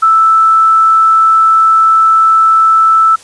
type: tone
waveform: sine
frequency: 1318.5 Hz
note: E6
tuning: in tune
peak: -4 dBFS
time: 0.02-3.16 s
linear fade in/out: 10 ms
effects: white hiss -37 dBFS RMS until 3.23 s + resampled to 22050 Hz